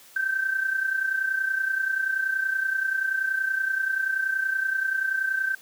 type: tone with amplitude modulation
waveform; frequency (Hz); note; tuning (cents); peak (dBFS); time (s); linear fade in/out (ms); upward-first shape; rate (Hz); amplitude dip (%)
sine; 1555; G6; -14; -20; 0.16-5.55; 5; sine; 30.5; 65
effects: white hiss -51 dBFS RMS until 5.61 s + high-pass 150 Hz 12 dB/octave